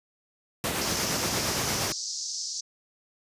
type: noise with tremolo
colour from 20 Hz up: pink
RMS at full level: -27 dBFS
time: 0.64-1.92 s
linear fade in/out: 0 ms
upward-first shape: sine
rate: 8.6 Hz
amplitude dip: 30%
type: band-pass noise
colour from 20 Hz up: pink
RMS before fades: -34 dBFS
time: 0.81-2.61 s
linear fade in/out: 10 ms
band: 4800 to 6600 Hz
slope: 48 dB/octave
effects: high-pass 100 Hz 12 dB/octave + resampled to 32000 Hz